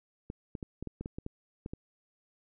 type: clicks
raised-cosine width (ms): 3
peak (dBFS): -25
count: 11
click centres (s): 0.301 / 0.552 / 0.628 / 0.826 / 0.873 / 1.01 / 1.059 / 1.185 / 1.264 / 1.661 / 1.735
effects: none